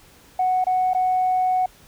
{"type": "tone with dropouts", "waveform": "sine", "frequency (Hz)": 740, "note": "F#5", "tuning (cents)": 0, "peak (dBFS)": -16, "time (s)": [0.39, 1.66], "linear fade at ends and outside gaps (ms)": 5, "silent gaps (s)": [[0.642, 0.667], [0.935, 0.947]], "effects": ["tanh soft clip ceiling -13 dBFS", "pink hiss -51 dBFS RMS until 1.87 s"]}